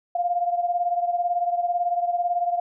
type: beating tone pair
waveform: sine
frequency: 698.5 / 716.5 Hz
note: F5 / F5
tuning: 0 / +44 cents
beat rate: 18 Hz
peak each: -22 / -27 dBFS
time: 0.15-2.6 s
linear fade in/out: 5 ms
effects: none